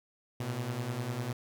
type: beating tone pair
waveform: sawtooth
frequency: 114.7 / 124.7 Hz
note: A#2 / B2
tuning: -28 / +17 cents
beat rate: 10 Hz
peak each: -34 / -31 dBFS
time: 0.4-1.33 s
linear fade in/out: 5 ms
effects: none